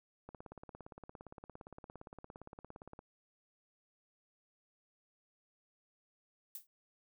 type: click train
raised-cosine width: 1 ms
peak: -35 dBFS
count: 48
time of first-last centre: 0.29-2.991 s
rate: 17.4 Hz
type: noise with exponential decay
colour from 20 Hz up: violet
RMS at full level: -41 dBFS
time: 6.55-6.67 s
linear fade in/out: 2 ms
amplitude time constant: 26 ms
effects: none